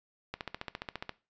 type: click train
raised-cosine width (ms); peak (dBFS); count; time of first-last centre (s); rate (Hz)
0.3; -20; 12; 0.34-1.093; 14.6
effects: noise-tail reverb RT60 0.3 s tail -18 dB re dry + resampled to 16000 Hz